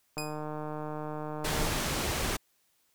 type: click train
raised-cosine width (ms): 1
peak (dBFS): -24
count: 229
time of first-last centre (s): 0.17-1.67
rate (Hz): 152
type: tone with exponential decay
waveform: 15% pulse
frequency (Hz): 2489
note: D#7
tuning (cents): 0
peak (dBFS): -26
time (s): 0.18-0.45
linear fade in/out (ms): 0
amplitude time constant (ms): 58
type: low-pass noise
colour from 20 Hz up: pink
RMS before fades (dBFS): -31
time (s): 1.44-2.37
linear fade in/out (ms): 10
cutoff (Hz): 12000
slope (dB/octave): 12
effects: white hiss -71 dBFS RMS until 2.94 s